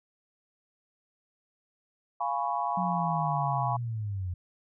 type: chord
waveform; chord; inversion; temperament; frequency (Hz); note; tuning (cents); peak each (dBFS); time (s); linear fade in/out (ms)
sine; C# dominant seventh; first; equal; 698.5 / 830.6 / 987.8 / 1108.7; E#5 / G#5 / B5 / C#6; 0 / 0 / 0 / 0; -33 / -32 / -32 / -34; 2.2-3.77; 10
type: linear sweep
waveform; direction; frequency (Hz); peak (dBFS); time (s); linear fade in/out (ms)
sine; down; 185 to 86.9; -30; 2.77-4.34; 5
effects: none